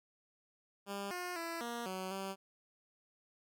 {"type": "tone with pitch steps", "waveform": "10% pulse", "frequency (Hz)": [199.7, 357.8, 333.8, 236.4, 187.4, 193.4], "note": ["G3", "F4", "E4", "A#3", "F#3", "G3"], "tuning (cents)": [32, 42, 22, 24, 22, -23], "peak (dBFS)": -31, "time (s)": [0.86, 2.36], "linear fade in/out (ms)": 50, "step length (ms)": 250, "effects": []}